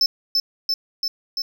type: tone with echo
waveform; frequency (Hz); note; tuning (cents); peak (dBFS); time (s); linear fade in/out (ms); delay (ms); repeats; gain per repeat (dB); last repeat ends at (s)
triangle; 5274; E8; 0; -13; 0.01-0.06; 2; 340; 4; -2; 1.42
effects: none